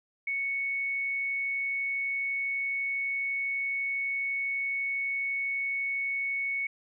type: tone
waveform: sine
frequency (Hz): 2217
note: C#7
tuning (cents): 0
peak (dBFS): -28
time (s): 0.27-6.67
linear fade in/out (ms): 5
effects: none